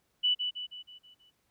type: tone with echo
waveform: sine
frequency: 2968 Hz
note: F#7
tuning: 5 cents sharp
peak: -23 dBFS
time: 0.23-0.35 s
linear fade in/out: 20 ms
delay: 160 ms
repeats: 6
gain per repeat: -6 dB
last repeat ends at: 1.31 s
effects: pink hiss -74 dBFS RMS until 1.5 s + high-pass 60 Hz 12 dB/octave